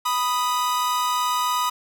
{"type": "tone pair together", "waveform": "45% pulse", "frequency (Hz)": [987.8, 1244.5], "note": ["B5", "D#6"], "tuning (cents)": [0, 0], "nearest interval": "major third", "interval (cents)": 400, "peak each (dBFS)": [-23, -24], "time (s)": [0.05, 1.7], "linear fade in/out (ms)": 10, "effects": []}